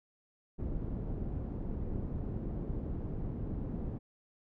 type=low-pass noise; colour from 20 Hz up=pink; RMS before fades=-37 dBFS; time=0.58-3.99 s; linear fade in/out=20 ms; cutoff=310 Hz; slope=12 dB/octave; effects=none